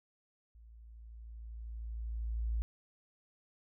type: tone with level ramp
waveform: sine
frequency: 56.4 Hz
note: A1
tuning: 44 cents sharp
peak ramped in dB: -54 to -30 dBFS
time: 0.55-2.62 s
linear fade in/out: 0 ms
effects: none